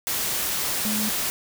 sine tone in noise, 213.2 Hz, G#3, 46 cents sharp, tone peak -26 dBFS, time 0.85-1.09 s, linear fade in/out 0 ms, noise white, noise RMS -26 dBFS, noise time 0.07-1.3 s, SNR -3 dB, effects none

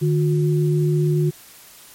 sine tone pair together, 151.19 / 359.6 Hz, D#3 / F#4, -49 / -49 cents, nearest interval octave + minor third, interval 1500 cents, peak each -16 / -22 dBFS, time 0.01-1.31 s, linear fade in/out 20 ms, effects white hiss -45 dBFS RMS until 1.94 s + MP3 64 kbps

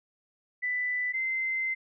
sine tone pair in turn, 1989 / 2072 Hz, B6 / C7, +12 / -17 cents, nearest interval minor second, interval 71 cents, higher second, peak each -27 dBFS, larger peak neither, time 0.62-1.13 / 1.13-1.75 s, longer second, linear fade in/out 20 ms, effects none

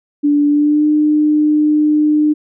sine tone with pitch glide, 291.2 to 301.8 Hz, D4 to D4, -15 to +47 cents, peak -9 dBFS, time 0.23-2.34 s, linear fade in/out 20 ms, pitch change +62 cents, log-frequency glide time 0.48-0.86 s, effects none

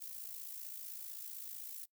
violet noise with amplitude modulation, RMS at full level -44 dBFS, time 0-1.86 s, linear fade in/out 20 ms, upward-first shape sine, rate 55.7 Hz, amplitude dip 60%, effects noise-tail reverb RT60 0.1 s tail -21 dB re dry

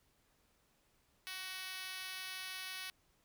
5% pulse tone with high-pass filter, 374 Hz, F#4, 19 cents sharp, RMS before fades -45 dBFS, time 1.27-2.9 s, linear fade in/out 0 ms, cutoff 1500 Hz, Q 0.7, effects pink hiss -74 dBFS RMS until 3.24 s

